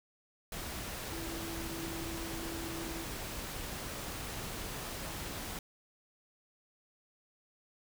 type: tone in noise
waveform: sine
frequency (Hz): 331.2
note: E4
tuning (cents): +8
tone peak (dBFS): -42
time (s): 1.12-3.04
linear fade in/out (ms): 2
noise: pink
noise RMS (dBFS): -41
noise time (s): 0.52-5.59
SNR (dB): -4
effects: none

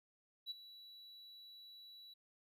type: tone with ADSR envelope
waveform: triangle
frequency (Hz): 3930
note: B7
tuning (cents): -9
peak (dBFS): -36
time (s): 0.46-2.14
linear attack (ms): 47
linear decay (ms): 17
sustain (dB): -17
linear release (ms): 9
effects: tanh soft clip ceiling -38 dBFS

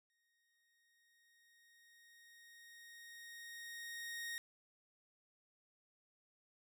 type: tone with exponential growth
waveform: sawtooth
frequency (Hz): 1864.7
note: A#6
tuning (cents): 0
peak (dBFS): -38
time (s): 0.1-4.38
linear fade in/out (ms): 0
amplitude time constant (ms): 930
effects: none

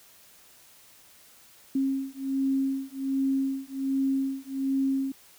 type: beating tone pair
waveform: sine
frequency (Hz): 269.1 / 270.4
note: C4 / C#4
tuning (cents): +49 / -43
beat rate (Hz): 1.3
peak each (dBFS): -28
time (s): 1.75-5.12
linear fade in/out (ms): 5
effects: white hiss -55 dBFS RMS until 5.38 s

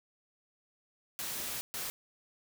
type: noise bursts at uneven times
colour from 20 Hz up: white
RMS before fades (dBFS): -38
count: 2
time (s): 1.19-1.61 / 1.74-1.9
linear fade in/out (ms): 0
effects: none

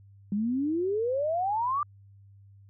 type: exponential sweep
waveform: sine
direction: up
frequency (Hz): 196 to 1205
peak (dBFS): -25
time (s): 0.32-1.83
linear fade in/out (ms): 2
effects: added 99 Hz sine -51 dBFS peak until 2.69 s

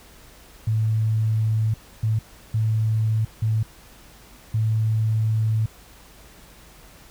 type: tone bursts at uneven times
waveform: sine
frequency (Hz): 110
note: A2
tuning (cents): 0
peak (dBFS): -18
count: 5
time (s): 0.67-1.74 / 2.03-2.19 / 2.54-3.25 / 3.42-3.63 / 4.54-5.66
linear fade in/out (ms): 5
effects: added 50 Hz sine -52 dBFS peak until 7.1 s + pink hiss -49 dBFS RMS until 7.1 s

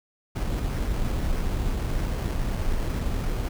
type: noise with sample-and-hold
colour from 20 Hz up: brown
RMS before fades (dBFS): -26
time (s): 0.35-3.49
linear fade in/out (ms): 10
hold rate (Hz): 3675
effects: none

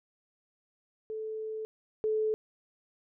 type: tone pair in turn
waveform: sine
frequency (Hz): 436.8 / 433.5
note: A4 / A4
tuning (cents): -13 / -26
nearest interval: unison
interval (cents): 13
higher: first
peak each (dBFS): -34 / -26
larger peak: second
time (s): 1.1-1.65 / 2.04-2.34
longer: first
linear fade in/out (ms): 0
effects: none

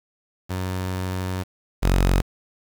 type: tone pair in turn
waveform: sawtooth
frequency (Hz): 92.7 / 45.75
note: F#2 / F#1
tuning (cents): +4 / -19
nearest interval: octave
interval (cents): 1223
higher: first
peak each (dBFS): -21 / -12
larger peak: second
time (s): 0.49-1.44 / 1.82-2.22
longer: first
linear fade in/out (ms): 20
effects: 7-bit

